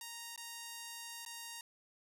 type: tone with dropouts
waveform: 5% pulse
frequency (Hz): 932.3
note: A#5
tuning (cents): 0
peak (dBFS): -33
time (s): 0.01-1.61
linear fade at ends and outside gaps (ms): 2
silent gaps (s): 0.361-0.376 / 1.251-1.261
effects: none